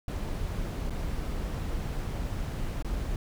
brown noise with dropouts, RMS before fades -32 dBFS, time 0.08-3.16 s, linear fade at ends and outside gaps 2 ms, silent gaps 0.898-0.905 / 2.825-2.846 s, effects none

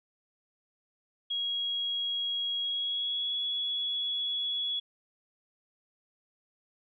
sine tone with pitch glide, 3300 to 3373 Hz, G#7 to G#7, -12 to +26 cents, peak -29 dBFS, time 1.3-4.8 s, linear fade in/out 10 ms, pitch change +38 cents, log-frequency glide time 2.62-3.37 s, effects none

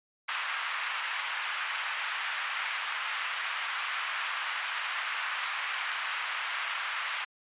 pink band-pass noise, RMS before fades -34 dBFS, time 0.28-7.25 s, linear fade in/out 10 ms, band 1100 to 3100 Hz, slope 24 dB/octave, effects resampled to 8000 Hz

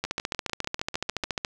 two click trains, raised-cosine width 0.2 ms, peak -15 / -10 dBFS, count 9 / 21, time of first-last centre 0.05-1.24 / 0.04-1.448 s, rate 6.72 / 14.2 Hz, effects none

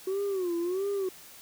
sine tone with vibrato, 370 Hz, F#4, in tune, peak -25 dBFS, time 0.07-1.09 s, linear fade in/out 5 ms, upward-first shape sine, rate 1.5 Hz, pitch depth 150 cents each way, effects tanh soft clip ceiling -26 dBFS + white hiss -50 dBFS RMS until 1.41 s

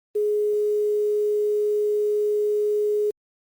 sine tone with quantisation, 419 Hz, G#4, 15 cents sharp, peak -19 dBFS, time 0.15-3.11 s, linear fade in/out 10 ms, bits 8, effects Opus 32 kbps

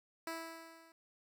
10% pulse tone with level ramp, 328.2 Hz, E4, 8 cents flat, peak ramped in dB -30 to -53 dBFS, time 0.27-0.92 s, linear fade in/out 2 ms, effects none

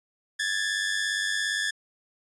sawtooth tone pair together, 1662.6 / 1760 Hz, G#6 / A6, +1 / 0 cents, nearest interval minor second, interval 99 cents, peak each -26 / -24 dBFS, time 0.39-1.71 s, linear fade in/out 10 ms, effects resampled to 22050 Hz

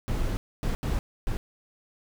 brown noise bursts at uneven times, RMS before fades -27 dBFS, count 4, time 0.08-0.37 / 0.63-0.75 / 0.83-0.99 / 1.27-1.37 s, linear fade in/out 0 ms, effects none

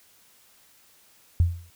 sine tone with exponential decay, 86 Hz, F2, 26 cents flat, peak -13 dBFS, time 1.4-1.7 s, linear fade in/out 0 ms, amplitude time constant 64 ms, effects white hiss -58 dBFS RMS until 1.75 s

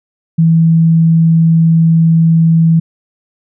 sine tone, 163.8 Hz, E3, 11 cents flat, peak -5 dBFS, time 0.38-2.8 s, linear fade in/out 10 ms, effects none

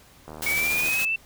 click train, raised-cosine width 1 ms, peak -25 dBFS, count 48, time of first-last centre 0.28-0.886 s, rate 77.5 Hz
white noise with tremolo, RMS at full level -29 dBFS, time 0.42-1.05 s, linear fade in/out 2 ms, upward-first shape sine, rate 14 Hz, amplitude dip 30%
sine linear sweep, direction up, 2231 to 2686 Hz, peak -22 dBFS, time 0.46-1.16 s, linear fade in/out 5 ms
effects pink hiss -53 dBFS RMS until 1.25 s

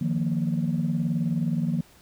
sine chord, Eb suspended second, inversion none, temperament equal, 155.56 / 174.61 / 233.1 Hz, Eb3 / F3 / Bb3, 0 / 0 / 0 cents, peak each -26 / -26 / -27 dBFS, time 0.01-1.81 s, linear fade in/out 5 ms, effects tanh soft clip ceiling -16 dBFS + pink hiss -55 dBFS RMS until 2.01 s

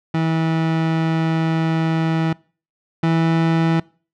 30% pulse tone pair in turn, 162 / 163.88 Hz, E3 / E3, -30 / -10 cents, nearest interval unison, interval 20 cents, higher second, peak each -14 / -12 dBFS, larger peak second, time 0.14-2.33 / 3.03-3.8 s, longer first, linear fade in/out 5 ms, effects noise-tail reverb RT60 0.4 s tail -24 dB re dry + low-pass 3000 Hz 12 dB/octave

